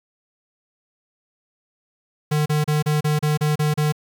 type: tone bursts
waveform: square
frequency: 150.9 Hz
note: D3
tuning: 47 cents sharp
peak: -18 dBFS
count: 9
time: 2.31-3.924 s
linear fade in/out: 10 ms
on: 150 ms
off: 33 ms
effects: 8-bit